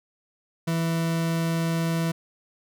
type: tone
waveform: 40% pulse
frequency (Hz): 165.1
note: E3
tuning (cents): +3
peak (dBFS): -22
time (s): 0.67-2.12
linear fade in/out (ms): 10
effects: none